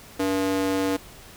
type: tone with high-pass filter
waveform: square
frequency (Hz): 95.9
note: G2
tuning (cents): -37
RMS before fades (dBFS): -24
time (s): 0.19-0.97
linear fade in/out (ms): 10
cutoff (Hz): 350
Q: 3.1
effects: pink hiss -46 dBFS RMS until 1.36 s